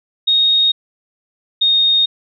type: tone pair in turn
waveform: sine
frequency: 3729 / 3705 Hz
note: A#7 / A#7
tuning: 0 / -11 cents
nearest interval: unison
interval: 11 cents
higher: first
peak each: -10 dBFS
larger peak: neither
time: 0.27-0.72 / 1.61-2.06 s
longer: neither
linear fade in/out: 10 ms
effects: none